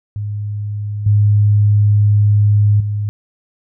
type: tone with level steps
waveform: sine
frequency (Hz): 103.83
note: G#2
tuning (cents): 0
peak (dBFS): -19 / -8 / -16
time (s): 0.16-3.09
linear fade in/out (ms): 0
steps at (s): 1.06 / 2.8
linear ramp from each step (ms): 5
effects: none